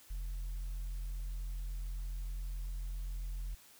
sine tone, 43.65 Hz, F1, in tune, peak -34 dBFS, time 0.1-3.55 s, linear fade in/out 10 ms, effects tanh soft clip ceiling -36 dBFS + white hiss -60 dBFS RMS until 3.79 s

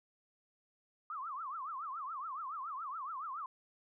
sine tone with vibrato, 1174.7 Hz, D6, in tune, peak -39 dBFS, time 1.1-3.46 s, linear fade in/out 2 ms, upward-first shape triangle, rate 7.1 Hz, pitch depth 280 cents each way, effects none

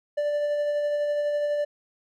triangle tone with tremolo, 587.3 Hz, D5, in tune, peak -20 dBFS, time 0.17-1.65 s, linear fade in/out 10 ms, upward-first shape sine, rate 12 Hz, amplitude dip 25%, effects none

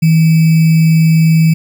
sine tone with sample-and-hold, 161.4 Hz, E3, 36 cents flat, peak -5 dBFS, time 0.02-1.54 s, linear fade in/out 10 ms, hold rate 2450 Hz, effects none

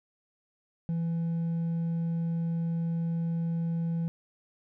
sine tone with hard clipping, 166.8 Hz, E3, 21 cents sharp, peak -28 dBFS, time 0.89-4.08 s, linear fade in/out 0 ms, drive 2 dB, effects none

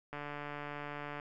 click train, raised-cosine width 0.5 ms, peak -27 dBFS, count 157, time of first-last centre 0.13-1.198 s, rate 146 Hz, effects none

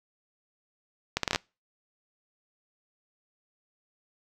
accelerating click train, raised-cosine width 0.2 ms, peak -8 dBFS, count 7, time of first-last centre 1.17-1.359 s, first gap 63 ms, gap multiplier 0.71, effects noise-tail reverb RT60 0.3 s tail -26 dB re dry

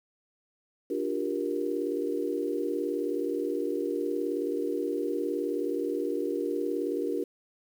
sine chord, G minor seventh, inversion second, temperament just, 294 / 352.8 / 392 / 470.4 Hz, D4 / F4 / G4 / Bb4, +2 / +18 / 0 / +16 cents, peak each -33 dBFS, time 0.9-7.24 s, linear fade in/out 5 ms, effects 9-bit

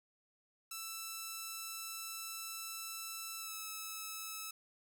5% pulse tone with pitch glide, 1325 to 1301.5 Hz, E6 to E6, +9 to -22 cents, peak -31 dBFS, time 0.71-4.51 s, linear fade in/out 5 ms, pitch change -31 cents, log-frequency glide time 3.39-3.54 s, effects none

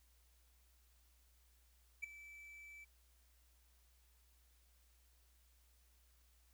triangle tone with ADSR envelope, 2316 Hz, D7, 25 cents flat, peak -36 dBFS, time 2.02-2.85 s, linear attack 19 ms, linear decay 8 ms, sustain -16 dB, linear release 16 ms, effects added 60 Hz sine -69 dBFS peak until 6.53 s + white hiss -75 dBFS RMS until 6.53 s

